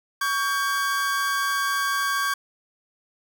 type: tone pair together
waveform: 45% pulse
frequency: 1124 / 1589.6 Hz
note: C#6 / G6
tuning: +24 / +24 cents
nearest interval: tritone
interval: 600 cents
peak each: -25 dBFS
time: 0.21-2.34 s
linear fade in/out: 5 ms
effects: none